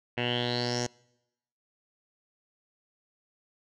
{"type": "tone with low-pass filter sweep", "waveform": "10% pulse", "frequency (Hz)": 121.5, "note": "B2", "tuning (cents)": -28, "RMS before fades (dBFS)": -30, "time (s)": [0.17, 0.87], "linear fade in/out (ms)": 10, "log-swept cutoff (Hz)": [2500, 6300], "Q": 7.9, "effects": ["noise-tail reverb RT60 0.9 s tail -25 dB re dry"]}